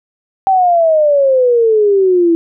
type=exponential sweep; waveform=sine; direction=down; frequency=780 to 329.6 Hz; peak=-7 dBFS; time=0.47-2.35 s; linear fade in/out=0 ms; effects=none